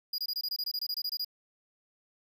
square tone bursts, 4881 Hz, D#8, 34 cents flat, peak -31 dBFS, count 15, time 0.13-1.247 s, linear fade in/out 5 ms, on 53 ms, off 23 ms, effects none

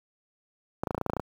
clicks, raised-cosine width 1 ms, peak -14 dBFS, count 11, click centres 0.835 / 0.872 / 0.908 / 0.947 / 0.979 / 1.013 / 1.063 / 1.098 / 1.134 / 1.167 / 1.197 s, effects high-pass 60 Hz 12 dB/octave + 8-bit

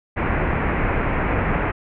pink low-pass noise, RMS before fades -21 dBFS, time 0.16-1.72 s, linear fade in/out 20 ms, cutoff 2400 Hz, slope 48 dB/octave, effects none

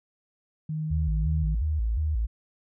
sine tone with tremolo, 155.56 Hz, D#3, in tune, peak -27 dBFS, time 0.69-1.55 s, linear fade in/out 5 ms, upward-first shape sine, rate 1.9 Hz, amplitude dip 25%
sine tone with vibrato, 65.41 Hz, C2, in tune, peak -23 dBFS, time 0.9-2.27 s, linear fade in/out 20 ms, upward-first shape square, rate 2.8 Hz, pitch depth 280 cents each way
effects none

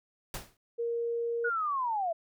pink noise with exponential decay, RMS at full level -34 dBFS, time 0.34-0.57 s, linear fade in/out 2 ms, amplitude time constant 48 ms
sine tone, 468 Hz, A#4, 7 cents sharp, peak -29 dBFS, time 0.78-1.5 s, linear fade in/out 20 ms
sine linear sweep, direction down, 1480 to 642 Hz, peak -28 dBFS, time 1.44-2.13 s, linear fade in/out 10 ms
effects none

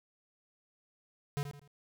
square tone with echo, 143.5 Hz, D3, 40 cents flat, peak -32 dBFS, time 1.37-1.43 s, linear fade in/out 0 ms, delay 82 ms, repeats 3, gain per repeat -9 dB, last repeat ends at 1.676 s, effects none

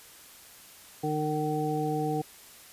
harmonic tone, 152.4 Hz, D#3, 36 cents flat, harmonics 1 / 2 / 3 / 5, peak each -32 / -32 / -32 / -32 dBFS, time 1.03-2.22 s, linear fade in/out 10 ms, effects white hiss -51 dBFS RMS until 2.72 s + resampled to 32000 Hz

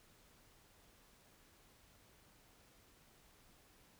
silence, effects pink hiss -67 dBFS RMS until 3.99 s

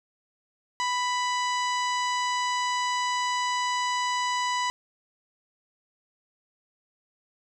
harmonic tone with a mistuned harmonic, 990 Hz, B5, 4 cents sharp, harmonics 1 / 2 / 3 / 4 / 5 / 6 / 7 / 8, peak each -26 / -32 / -36 / -38 / -40 / -42 / -43 / -44 dBFS, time 0.8-4.7 s, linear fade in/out 0 ms, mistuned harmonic 7, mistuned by -17 cents, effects 10-bit

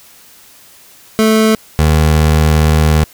25% pulse tone pair in turn, 219.1 / 77.46 Hz, A3 / D#2, -7 / -7 cents, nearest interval octave + tritone, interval 1800 cents, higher first, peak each -4 dBFS, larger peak neither, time 1.19-1.55 / 1.79-3.04 s, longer second, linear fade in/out 0 ms, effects white hiss -42 dBFS RMS until 3.13 s

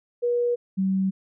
sine tone pair in turn, 481.7 / 191.16 Hz, B4 / G3, -43 / -43 cents, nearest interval octave + major third, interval 1600 cents, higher first, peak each -20 dBFS, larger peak neither, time 0.22-0.56 / 0.77-1.11 s, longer neither, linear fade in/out 20 ms, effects none

